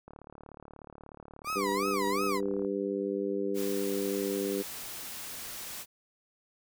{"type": "click train", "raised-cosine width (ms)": 1, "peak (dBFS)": -33, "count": 95, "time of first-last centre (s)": [0.08, 2.648], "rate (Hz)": 36.6}
{"type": "tone with vibrato", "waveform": "35% pulse", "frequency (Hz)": 1108.7, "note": "C#6", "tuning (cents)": 0, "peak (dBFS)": -29, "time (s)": [1.44, 2.41], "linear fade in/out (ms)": 50, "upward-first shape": "sine", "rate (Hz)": 2.8, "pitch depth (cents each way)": 260}
{"type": "harmonic tone", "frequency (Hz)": 99.3, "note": "G2", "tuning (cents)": 23, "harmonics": [2, 3, 4, 5], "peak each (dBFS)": [-37, -35, -32, -36], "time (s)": [1.55, 4.63], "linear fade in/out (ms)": 20}
{"type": "noise", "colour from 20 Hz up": "white", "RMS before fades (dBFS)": -41, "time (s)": [3.54, 5.86], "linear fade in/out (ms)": 50}
{"effects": []}